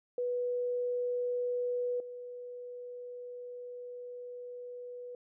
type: tone with level steps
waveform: sine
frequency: 490.9 Hz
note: B4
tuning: 10 cents flat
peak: -30 / -41 dBFS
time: 0.18-5.15 s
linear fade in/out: 2 ms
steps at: 2 s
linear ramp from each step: 2 ms
effects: none